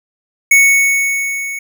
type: tone with level ramp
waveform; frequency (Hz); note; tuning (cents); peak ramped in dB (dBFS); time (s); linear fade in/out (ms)
square; 2217; C#7; 0; -5 to -22; 0.51-1.59; 5
effects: none